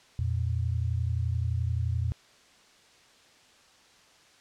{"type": "tone pair together", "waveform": "sine", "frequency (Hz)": [84.96, 116.54], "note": ["F2", "A#2"], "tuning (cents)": [-47, 0], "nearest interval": "perfect fourth", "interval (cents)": 547, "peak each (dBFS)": [-28, -29], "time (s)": [0.19, 2.12], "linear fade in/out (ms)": 0, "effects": ["white hiss -58 dBFS RMS until 4.4 s", "low-pass 6000 Hz 12 dB/octave"]}